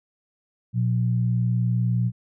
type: tone pair together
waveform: sine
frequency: 119.48 / 179.4 Hz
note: A#2 / F3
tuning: +43 / +47 cents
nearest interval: perfect fifth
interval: 704 cents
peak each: -20 / -26 dBFS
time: 0.73-2.12 s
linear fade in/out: 50 ms
effects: none